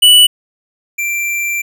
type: tone pair in turn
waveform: square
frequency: 2960 / 2355 Hz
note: F#7 / D7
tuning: 0 / +4 cents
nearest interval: major third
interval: 396 cents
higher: first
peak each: -4 / -16 dBFS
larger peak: first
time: 0.02-0.27 / 0.98-1.62 s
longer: second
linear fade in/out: 10 ms
effects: none